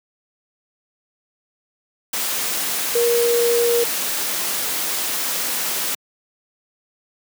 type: tone in noise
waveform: sine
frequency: 472.9 Hz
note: A#4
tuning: 25 cents sharp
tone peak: -15 dBFS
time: 2.95-3.84 s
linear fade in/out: 5 ms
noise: white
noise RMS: -23 dBFS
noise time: 2.13-5.95 s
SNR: +5 dB
effects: high-pass 200 Hz 12 dB/octave